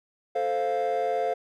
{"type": "chord", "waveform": "triangle", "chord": "F major", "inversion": "first", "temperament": "equal", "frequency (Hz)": [440, 523.3, 698.5], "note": ["A4", "C5", "F5"], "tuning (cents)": [0, 0, 0], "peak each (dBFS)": [-27, -26, -24], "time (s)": [0.35, 1.34], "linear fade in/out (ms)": 10, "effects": ["tanh soft clip ceiling -17 dBFS"]}